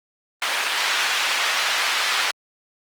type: band-pass noise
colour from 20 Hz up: white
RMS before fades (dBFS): -22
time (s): 0.42-2.31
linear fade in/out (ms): 2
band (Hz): 910 to 3200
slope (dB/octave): 12
effects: Opus 24 kbps